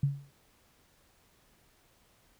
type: tone with exponential decay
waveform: sine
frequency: 140.2 Hz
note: C#3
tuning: 20 cents sharp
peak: -21 dBFS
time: 0.03-0.31 s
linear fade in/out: 5 ms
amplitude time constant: 60 ms
effects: pink hiss -66 dBFS RMS until 2.39 s